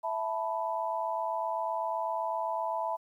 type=chord; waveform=sine; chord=E suspended fourth; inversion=none; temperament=equal; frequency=659.3 / 880 / 987.8 Hz; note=E5 / A5 / B5; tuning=0 / 0 / 0 cents; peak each=-34 dBFS; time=0.03-2.97 s; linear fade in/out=20 ms; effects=11-bit